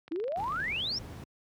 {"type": "click train", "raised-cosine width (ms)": 0.3, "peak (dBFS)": -32, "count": 19, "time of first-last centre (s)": [0.08, 0.803], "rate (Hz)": 24.9}
{"type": "exponential sweep", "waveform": "sine", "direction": "up", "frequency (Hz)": [303.7, 5690], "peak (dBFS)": -30, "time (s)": [0.11, 0.99], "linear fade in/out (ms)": 10}
{"type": "noise", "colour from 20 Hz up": "brown", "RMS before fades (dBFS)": -39, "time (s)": [0.37, 1.24], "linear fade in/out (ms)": 2}
{"effects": ["high-pass 80 Hz 12 dB/octave"]}